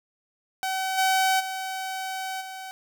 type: tone with level steps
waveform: sawtooth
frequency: 760 Hz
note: F#5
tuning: 46 cents sharp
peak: -22 / -16 / -26 / -32 dBFS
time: 0.63-2.71 s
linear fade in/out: 0 ms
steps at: 0.97 / 1.39 / 2.4 s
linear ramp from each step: 20 ms
effects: none